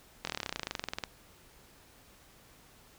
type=slowing click train; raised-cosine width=0.2 ms; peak=-16 dBFS; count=23; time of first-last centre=0.25-1.038 s; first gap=23 ms; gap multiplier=1.04; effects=pink hiss -59 dBFS RMS until 2.98 s